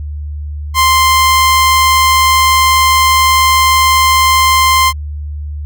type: tone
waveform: sawtooth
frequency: 1046.5 Hz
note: C6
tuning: in tune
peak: -3 dBFS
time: 0.74-4.93 s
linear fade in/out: 50 ms
effects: added 74 Hz sine -19 dBFS peak until 5.65 s